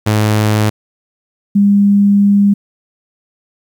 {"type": "tone pair in turn", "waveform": ["sawtooth", "sine"], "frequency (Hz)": [106.8, 201.6], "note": ["G#2", "G3"], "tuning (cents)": [49, 49], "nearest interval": "major seventh", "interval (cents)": 1100, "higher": "second", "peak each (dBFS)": -6, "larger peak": "neither", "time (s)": [[0.06, 0.7], [1.55, 2.54]], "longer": "second", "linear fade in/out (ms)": 10, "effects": ["8-bit"]}